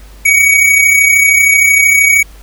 square tone with amplitude modulation, 2252 Hz, C#7, 27 cents sharp, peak -4 dBFS, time 0.25-2.23 s, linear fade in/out 10 ms, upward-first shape sine, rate 33 Hz, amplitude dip 45%, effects added 50 Hz sine -33 dBFS peak until 2.42 s + pink hiss -42 dBFS RMS until 2.42 s

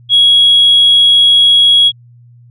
sine tone, 3322 Hz, G#7, in tune, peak -3 dBFS, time 0.09-1.92 s, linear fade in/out 50 ms, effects tanh soft clip ceiling 0 dBFS + added 120 Hz sine -38 dBFS peak until 2.5 s

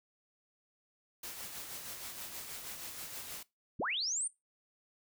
white noise with tremolo, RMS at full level -43 dBFS, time 1.23-3.43 s, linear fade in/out 5 ms, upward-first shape sine, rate 6.3 Hz, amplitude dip 40%
sine linear sweep, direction up, 45.77 to 9270 Hz, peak -32 dBFS, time 3.79-4.28 s, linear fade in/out 10 ms
effects noise-tail reverb RT60 0.2 s tail -20 dB re dry

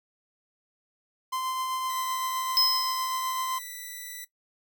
45% pulse tone with tremolo, 1037 Hz, C6, 16 cents flat, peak -28 dBFS, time 1.32-3.59 s, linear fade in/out 10 ms, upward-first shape triangle, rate 7.8 Hz, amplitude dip 30%
5% pulse tone, 1975.5 Hz, B6, in tune, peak -27 dBFS, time 1.89-4.25 s, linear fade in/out 10 ms
square tone with exponential decay, 5120 Hz, D#8, 49 cents sharp, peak -18 dBFS, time 2.57-3.45 s, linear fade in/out 0 ms, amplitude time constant 190 ms
effects noise-tail reverb RT60 0.1 s tail -17 dB re dry

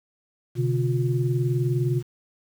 sine tone cluster, 127.9 / 147.6 / 354.9 Hz, C3 / D3 / F4, -39 / +9 / +28 cents, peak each -22 / -27 / -28 dBFS, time 0.55-2.03 s, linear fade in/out 50 ms, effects 8-bit

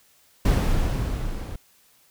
brown noise with level ramp, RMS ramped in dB -17 to -33 dBFS, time 0.45-1.56 s, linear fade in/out 5 ms, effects white hiss -59 dBFS RMS until 2.1 s

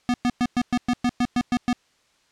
square tone bursts, 245 Hz, B3, 14 cents flat, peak -19 dBFS, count 11, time 0.09-1.729 s, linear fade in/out 0 ms, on 49 ms, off 110 ms, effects white hiss -63 dBFS RMS until 2.31 s + low-pass 6000 Hz 12 dB/octave

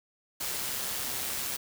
white noise with amplitude modulation, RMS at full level -32 dBFS, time 0.4-1.57 s, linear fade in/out 10 ms, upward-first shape sine, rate 133 Hz, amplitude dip 35%, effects none

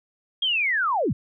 sine linear sweep, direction down, 3288 to 79.4 Hz, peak -20 dBFS, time 0.42-1.13 s, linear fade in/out 5 ms, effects none

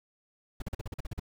brown noise bursts, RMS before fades -34 dBFS, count 10, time 0.6-1.197 s, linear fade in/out 5 ms, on 21 ms, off 43 ms, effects none

